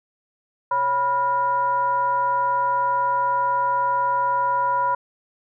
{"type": "tone with frequency modulation", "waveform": "sine", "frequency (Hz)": 982, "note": "B5", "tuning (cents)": -10, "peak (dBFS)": -18, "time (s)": [0.71, 4.95], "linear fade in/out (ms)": 5, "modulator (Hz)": 430, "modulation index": 0.53, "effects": []}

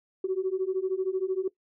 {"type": "beating tone pair", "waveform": "sine", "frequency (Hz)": [370, 383], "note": ["F#4", "G4"], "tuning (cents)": [0, -40], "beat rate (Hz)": 13, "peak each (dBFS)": -28, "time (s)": [0.24, 1.48], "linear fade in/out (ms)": 5, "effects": ["noise-tail reverb RT60 0.1 s tail -19 dB re dry", "tanh soft clip ceiling -18 dBFS"]}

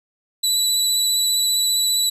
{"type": "tone with vibrato", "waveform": "25% pulse", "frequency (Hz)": 3951, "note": "B7", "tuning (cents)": 0, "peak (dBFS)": -12, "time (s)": [0.43, 2.1], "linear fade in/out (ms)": 10, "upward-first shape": "triangle", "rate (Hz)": 15, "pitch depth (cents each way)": 22, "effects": []}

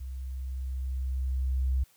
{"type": "tone with level ramp", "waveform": "sine", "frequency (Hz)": 65, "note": "C2", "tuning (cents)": -11, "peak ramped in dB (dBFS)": [-35, -23], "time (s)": [0, 1.84], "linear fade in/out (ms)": 10, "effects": ["white hiss -63 dBFS RMS until 1.96 s"]}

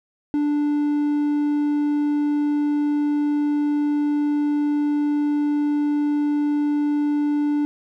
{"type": "tone", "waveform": "triangle", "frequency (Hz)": 293.7, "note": "D4", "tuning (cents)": 0, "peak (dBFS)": -16, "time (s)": [0.34, 7.65], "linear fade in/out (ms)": 0, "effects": []}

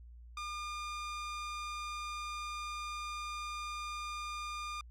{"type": "tone", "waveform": "sawtooth", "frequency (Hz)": 1208, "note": "D6", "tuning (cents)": 48, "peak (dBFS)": -35, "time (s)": [0.37, 4.81], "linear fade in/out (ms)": 2, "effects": ["added 59 Hz sine -50 dBFS peak until 4.9 s", "low-pass 7000 Hz 12 dB/octave"]}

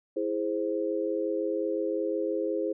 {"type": "chord", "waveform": "sine", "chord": "E augmented", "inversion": "none", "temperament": "equal", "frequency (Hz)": [329.6, 415.3, 523.3], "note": ["E4", "G#4", "B#4"], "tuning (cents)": [0, 0, 0], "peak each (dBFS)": -31, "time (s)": [0.16, 2.73], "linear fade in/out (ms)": 10, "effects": []}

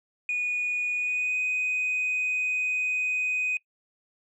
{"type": "tone with pitch glide", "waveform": "sine", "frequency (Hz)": [2461, 2500], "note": ["D#7", "D#7"], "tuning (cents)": [-20, 8], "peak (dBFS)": -23, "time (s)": [0.29, 3.57], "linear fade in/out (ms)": 2, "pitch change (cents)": 28, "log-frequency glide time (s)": [0.96, 1.37], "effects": ["noise-tail reverb RT60 0.1 s tail -23 dB re dry", "tanh soft clip ceiling -22 dBFS"]}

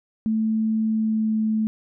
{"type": "tone with pitch glide", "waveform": "sine", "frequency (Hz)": [220, 218.1], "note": ["A3", "A3"], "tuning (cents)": [0, -15], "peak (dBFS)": -19, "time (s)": [0.26, 1.67], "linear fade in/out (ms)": 0, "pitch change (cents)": -15, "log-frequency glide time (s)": [0.83, 1.37], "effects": []}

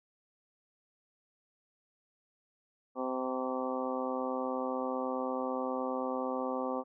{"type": "harmonic tone with a mistuned harmonic", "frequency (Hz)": 129.3, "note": "C3", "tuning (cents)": -20, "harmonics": [2, 3, 4, 5, 6, 7, 8, 9], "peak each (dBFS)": [-37, -42, -36, -44, -41, -43, -46, -41], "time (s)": [2.95, 6.84], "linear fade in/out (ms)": 50, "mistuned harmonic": 9, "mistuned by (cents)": -20, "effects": []}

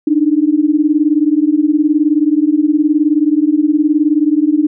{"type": "beating tone pair", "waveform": "sine", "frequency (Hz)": [292.6, 311.6], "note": ["D4", "D#4"], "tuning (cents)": [-6, 3], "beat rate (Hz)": 19, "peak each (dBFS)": -12, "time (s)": [0.07, 4.67], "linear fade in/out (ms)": 5, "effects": []}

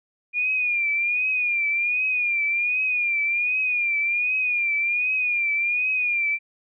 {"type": "tone with vibrato", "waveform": "sine", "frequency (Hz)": 2424, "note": "D#7", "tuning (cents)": -46, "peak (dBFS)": -20, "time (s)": [0.33, 6.39], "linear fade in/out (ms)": 50, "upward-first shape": "triangle", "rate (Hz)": 1.3, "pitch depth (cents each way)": 89, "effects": []}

